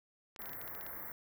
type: clicks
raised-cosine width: 0.2 ms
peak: -33 dBFS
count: 10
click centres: 0.362 / 0.42 / 0.458 / 0.494 / 0.533 / 0.615 / 0.678 / 0.75 / 0.811 / 0.865 s
type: band-stop noise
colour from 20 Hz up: white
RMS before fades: -45 dBFS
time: 0.39-1.12 s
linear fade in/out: 2 ms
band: 2100 to 12000 Hz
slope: 96 dB/octave
effects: none